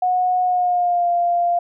sine tone with pitch glide, 730 to 696.2 Hz, F#5 to F5, -24 to -6 cents, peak -15 dBFS, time 0.02-1.59 s, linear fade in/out 5 ms, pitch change -82 cents, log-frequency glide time 0.43-1.09 s, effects none

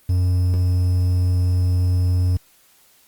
triangle tone with quantisation, 90.3 Hz, F#2, 42 cents flat, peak -13 dBFS, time 0.09-2.37 s, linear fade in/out 5 ms, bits 7, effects white hiss -55 dBFS RMS until 3.07 s + Opus 32 kbps

